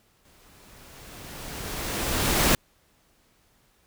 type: noise with exponential growth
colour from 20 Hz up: pink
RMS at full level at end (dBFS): -19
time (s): 0.25-2.55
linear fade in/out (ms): 2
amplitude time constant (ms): 500
effects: pink hiss -64 dBFS RMS until 3.86 s